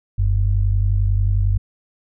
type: tone pair together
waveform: sine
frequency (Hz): 45.78 / 97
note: F#1 / G2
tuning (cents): -18 / -18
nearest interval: octave + minor second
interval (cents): 1300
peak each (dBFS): -17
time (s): 0.18-1.58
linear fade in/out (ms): 10
effects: none